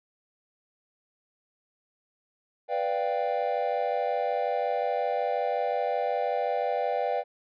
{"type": "chord", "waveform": "triangle", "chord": "G dominant seventh", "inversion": "first", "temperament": "equal", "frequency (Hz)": [493.9, 587.3, 698.5, 784], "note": ["B4", "D5", "F5", "G5"], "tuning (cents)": [0, 0, 0, 0], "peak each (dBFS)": -29, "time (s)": [2.68, 7.24], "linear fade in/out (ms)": 50, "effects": ["resampled to 11025 Hz"]}